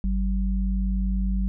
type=tone pair together; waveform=sine; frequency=50.28 / 190 Hz; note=G1 / F#3; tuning=+45 / +46 cents; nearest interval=octave + major seventh; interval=2301 cents; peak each=-22 / -27 dBFS; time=0.04-1.48 s; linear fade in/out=0 ms; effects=none